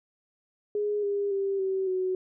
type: tone with pitch steps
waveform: sine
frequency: 415.3 / 403.9 / 392.9 / 382.2 / 371.7 Hz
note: G#4 / G#4 / G4 / G4 / F#4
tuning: 0 / -48 / +4 / -44 / +8 cents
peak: -25 dBFS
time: 0.75-2.15 s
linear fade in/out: 2 ms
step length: 280 ms
effects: none